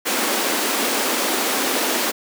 pink high-pass noise, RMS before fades -21 dBFS, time 0.05-2.12 s, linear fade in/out 20 ms, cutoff 230 Hz, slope 48 dB/octave, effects none

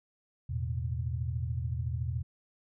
sine chord, E suspended fourth, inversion none, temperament just, 82.41 / 109.88 / 123.61 Hz, E2 / A2 / B2, 0 / -2 / +2 cents, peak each -34 / -37 / -34 dBFS, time 0.49-2.23 s, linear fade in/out 10 ms, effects none

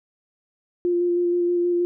sine tone with vibrato, 350 Hz, F4, 4 cents sharp, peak -18 dBFS, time 0.85-1.85 s, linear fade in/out 0 ms, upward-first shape square, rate 6.3 Hz, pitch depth 11 cents each way, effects none

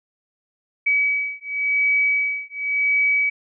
sine beating tone pair, 2277 / 2277.92 Hz, C#7 / C#7, +46 / +47 cents, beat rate 0.92 Hz, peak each -21 / -21 dBFS, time 0.86-3.3 s, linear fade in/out 10 ms, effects none

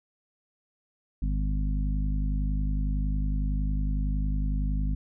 harmonic tone, 50.9 Hz, G#1, 34 cents flat, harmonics 1 / 2 / 3 / 4 / 5, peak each -25 / -40 / -34 / -38 / -38 dBFS, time 1.22-4.95 s, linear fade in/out 5 ms, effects none

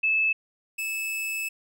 sine / 45% pulse tone pair in turn, 2613 / 2613 Hz, E7 / E7, -16 / -16 cents, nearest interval unison, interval 0 cents, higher neither, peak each -20 / -28 dBFS, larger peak first, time 0.03-0.33 / 0.78-1.49 s, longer second, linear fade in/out 10 ms, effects none

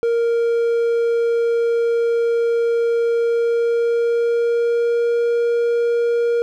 triangle tone with pitch glide, 466.2 to 471.1 Hz, A#4 to A#4, 0 to +18 cents, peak -13 dBFS, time 0.03-6.42 s, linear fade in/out 0 ms, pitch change +18 cents, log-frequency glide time 3.16-5.2 s, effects none

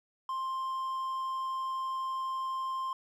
triangle tone, 1052 Hz, C6, 9 cents sharp, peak -30 dBFS, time 0.29-2.93 s, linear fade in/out 2 ms, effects none

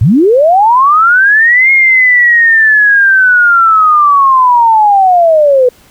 sine linear two-way sweep, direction up then down, 87.31 to 2156 to 486.9 Hz, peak -3 dBFS, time 0.01-5.69 s, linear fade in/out 5 ms, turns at 1.71 s, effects pink hiss -43 dBFS RMS until 5.9 s

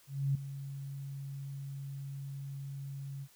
sine tone with ADSR envelope, 138.2 Hz, C#3, 5 cents flat, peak -26 dBFS, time 0.07-3.28 s, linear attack 280 ms, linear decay 5 ms, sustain -13 dB, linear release 56 ms, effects white hiss -63 dBFS RMS until 3.35 s

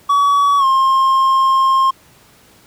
triangle tone with pitch glide, 1134 to 1064.2 Hz, C#6 to C6, +39 to +29 cents, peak -8 dBFS, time 0.09-1.91 s, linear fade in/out 10 ms, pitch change -110 cents, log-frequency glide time 0.58-0.65 s, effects pink hiss -48 dBFS RMS until 2.66 s + high-pass 60 Hz 12 dB/octave

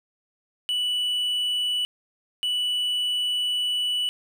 triangle tone pair in turn, 2960 / 2960 Hz, F#7 / F#7, 0 / 0 cents, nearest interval unison, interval 0 cents, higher neither, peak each -21 dBFS, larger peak neither, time 0.69-1.85 / 2.43-4.09 s, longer second, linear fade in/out 0 ms, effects none

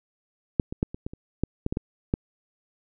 clicks, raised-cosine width 3 ms, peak -6 / -19 / -9 / -22 / -18 / -26 / -10 / -12 / -14 / -13 / -9 dBFS, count 11, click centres 0.598 / 0.725 / 0.829 / 0.945 / 1.065 / 1.135 / 1.436 / 1.664 / 1.725 / 1.771 / 2.139 s, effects none

